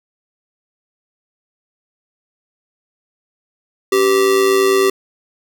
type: tone with amplitude modulation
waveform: square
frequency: 388.5 Hz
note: G4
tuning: 16 cents flat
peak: -9 dBFS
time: 3.92-4.9 s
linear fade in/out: 5 ms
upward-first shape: sine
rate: 109 Hz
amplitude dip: 55%
effects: none